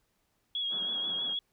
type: tone with vibrato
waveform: sine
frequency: 3322 Hz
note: G#7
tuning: in tune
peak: -30 dBFS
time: 0.55-1.39 s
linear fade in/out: 2 ms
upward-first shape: triangle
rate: 6.2 Hz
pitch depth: 40 cents each way
type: band-pass noise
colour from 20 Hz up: pink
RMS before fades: -49 dBFS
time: 0.69-1.36 s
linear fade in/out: 50 ms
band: 150 to 1700 Hz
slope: 96 dB/octave
effects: pink hiss -75 dBFS RMS until 1.52 s